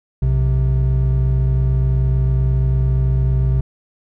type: tone pair together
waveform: triangle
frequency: 61.7 / 130.44 Hz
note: B1 / C3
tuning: -1 / -5 cents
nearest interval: octave + minor second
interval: 1296 cents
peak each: -14 dBFS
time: 0.22-3.61 s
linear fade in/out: 5 ms
effects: none